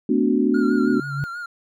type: chord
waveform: sine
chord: B minor seventh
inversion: third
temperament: equal with one note detuned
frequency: 220 / 251.8 / 293.7 / 370 Hz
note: A3 / B3 / D4 / F#4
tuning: 0 / +34 / 0 / 0 cents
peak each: -22 / -20 / -21 / -23 dBFS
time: 0.09-1 s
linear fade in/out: 5 ms
type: tone with vibrato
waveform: triangle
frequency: 1406 Hz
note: F6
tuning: 11 cents sharp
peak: -27 dBFS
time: 0.54-1.46 s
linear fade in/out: 5 ms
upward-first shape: sine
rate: 6.2 Hz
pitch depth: 48 cents each way
type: tone with exponential growth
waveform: sine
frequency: 140 Hz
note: C#3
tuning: 18 cents sharp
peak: -20 dBFS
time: 0.55-1.24 s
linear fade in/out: 0 ms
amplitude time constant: 150 ms
effects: none